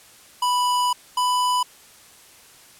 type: tone pair in turn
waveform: square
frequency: 987.8 / 994.1 Hz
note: B5 / B5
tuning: 0 / +11 cents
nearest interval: unison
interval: 11 cents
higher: second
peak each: -19 dBFS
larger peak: neither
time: 0.42-0.93 / 1.17-1.63 s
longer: first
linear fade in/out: 5 ms
effects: white hiss -49 dBFS RMS until 2.79 s + low-pass 12000 Hz 12 dB/octave